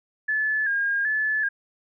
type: tone with vibrato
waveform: sine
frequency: 1674 Hz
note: G#6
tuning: 13 cents sharp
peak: -21 dBFS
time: 0.28-1.49 s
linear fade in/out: 10 ms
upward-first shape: square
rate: 1.3 Hz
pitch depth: 57 cents each way
effects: none